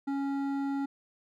triangle tone with hard clipping, 277.2 Hz, C#4, in tune, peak -31 dBFS, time 0.07-0.86 s, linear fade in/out 10 ms, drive 14 dB, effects none

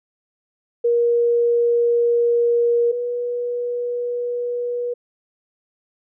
sine tone pair in turn, 473.4 / 484.2 Hz, A#4 / B4, +27 / -34 cents, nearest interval unison, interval 39 cents, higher second, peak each -14 / -21 dBFS, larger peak first, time 0.84-2.92 / 2.92-4.94 s, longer first, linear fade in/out 10 ms, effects none

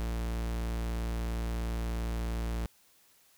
45% pulse tone, 57 Hz, A#1, 38 cents flat, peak -31 dBFS, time 0-2.66 s, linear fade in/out 0 ms, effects white hiss -64 dBFS RMS until 3.37 s

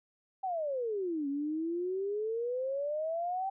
sine exponential two-way sweep, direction down then up, 784 to 275.8 to 784 Hz, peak -31 dBFS, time 0.43-3.5 s, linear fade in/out 10 ms, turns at 1.28 s, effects none

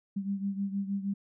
sine beating tone pair, 196.6 / 203 Hz, G3 / G#3, +5 / -39 cents, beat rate 6.4 Hz, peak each -31 / -36 dBFS, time 0.16-1.14 s, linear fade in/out 10 ms, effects none

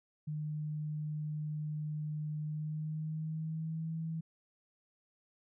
sine tone with pitch glide, 151.9 to 161.86 Hz, D#3 to E3, -41 to -31 cents, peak -35 dBFS, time 0.27-4.21 s, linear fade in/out 10 ms, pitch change +110 cents, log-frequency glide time 2.42-3.93 s, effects none

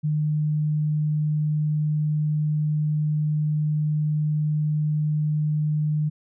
sine tone, 151.7 Hz, D#3, 44 cents flat, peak -20 dBFS, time 0.03-6.1 s, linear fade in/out 20 ms, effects none

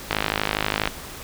click train, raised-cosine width 0.3 ms, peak -4 dBFS, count 41, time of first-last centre 0.11-0.875 s, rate 52.3 Hz, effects pink hiss -37 dBFS RMS until 1.23 s

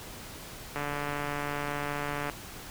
click train, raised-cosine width 0.5 ms, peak -18 dBFS, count 224, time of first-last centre 0.76-2.298 s, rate 145 Hz, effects pink hiss -44 dBFS RMS until 2.7 s

